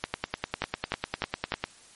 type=two click trains; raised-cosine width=0.3 ms; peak=-11 / -11 dBFS; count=4 / 17; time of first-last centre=0.62-1.521 / 0.04-1.64 s; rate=3.33 / 10 Hz; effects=white hiss -54 dBFS RMS until 1.95 s + MP3 48 kbps